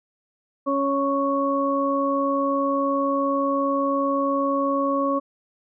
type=harmonic tone; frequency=277.2 Hz; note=C#4; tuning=in tune; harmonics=1 / 2 / 4; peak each=-24 / -24 / -24 dBFS; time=0.66-5.2 s; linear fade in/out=20 ms; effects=none